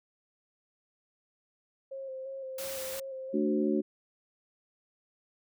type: tone with vibrato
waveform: sine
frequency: 532 Hz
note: C5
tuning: 29 cents sharp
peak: -37 dBFS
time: 1.91-3.81 s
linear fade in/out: 10 ms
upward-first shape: square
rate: 2.9 Hz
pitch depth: 23 cents each way
type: noise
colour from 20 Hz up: white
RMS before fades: -40 dBFS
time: 2.58-3 s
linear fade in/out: 5 ms
type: chord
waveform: sine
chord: D major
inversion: second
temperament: equal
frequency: 220 / 293.7 / 370 Hz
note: A3 / D4 / F#4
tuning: 0 / 0 / 0 cents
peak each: -30 dBFS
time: 3.33-3.82 s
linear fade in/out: 20 ms
effects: none